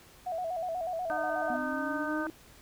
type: tone with vibrato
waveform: sine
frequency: 692 Hz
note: F5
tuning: 16 cents flat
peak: -31 dBFS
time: 0.26-1.57 s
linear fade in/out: 10 ms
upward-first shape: square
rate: 8.2 Hz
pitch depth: 91 cents each way
type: harmonic tone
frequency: 306.7 Hz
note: D#4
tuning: 25 cents flat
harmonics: 1 / 2 / 3 / 4 / 5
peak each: -41 / -37 / -40 / -39 / -36 dBFS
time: 1.1-2.27 s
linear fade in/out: 0 ms
type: exponential sweep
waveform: sine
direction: up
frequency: 246.9 to 321.7 Hz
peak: -34 dBFS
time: 1.5-2.3 s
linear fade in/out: 0 ms
effects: pink hiss -56 dBFS RMS until 2.61 s